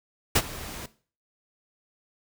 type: noise with ADSR envelope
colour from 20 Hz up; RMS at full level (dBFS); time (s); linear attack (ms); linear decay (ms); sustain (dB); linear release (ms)
pink; -17; 0.35-0.86; 10; 51; -21; 4
effects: noise-tail reverb RT60 0.4 s tail -17 dB re dry